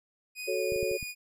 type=tone with pitch glide; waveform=sawtooth; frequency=2488 to 2457 Hz; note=D#7 to D#7; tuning=-1 to -22 cents; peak=-33 dBFS; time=0.35-1.15 s; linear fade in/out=50 ms; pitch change=-21 cents; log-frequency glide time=0.48-0.62 s
type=chord; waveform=sine; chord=F# minor; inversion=none; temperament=equal with one note detuned; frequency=371.5 / 440 / 554.4 Hz; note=F#4 / A4 / C#5; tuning=+7 / 0 / 0 cents; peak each=-32 dBFS; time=0.47-0.98 s; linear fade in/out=20 ms
type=clicks; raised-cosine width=5 ms; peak=-29 / -34 / -26 / -34 / -29 dBFS; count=5; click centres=0.722 / 0.761 / 0.829 / 0.914 / 1.028 s
effects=none